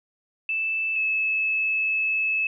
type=tone pair in turn; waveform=sine; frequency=2637 / 2602 Hz; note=E7 / E7; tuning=0 / -23 cents; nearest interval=unison; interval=23 cents; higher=first; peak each=-23 / -21 dBFS; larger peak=second; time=0.49-0.96 / 0.96-2.47 s; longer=second; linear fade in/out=2 ms; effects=none